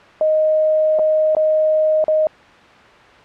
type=tone with dropouts; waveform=sine; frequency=622.3 Hz; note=D#5; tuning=in tune; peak=-12 dBFS; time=0.21-2.27 s; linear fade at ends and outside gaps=1 ms; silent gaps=0.988-0.993 / 1.35-1.367 / 2.041-2.081 s; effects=white hiss -43 dBFS RMS until 3.24 s + low-pass 2000 Hz 12 dB/octave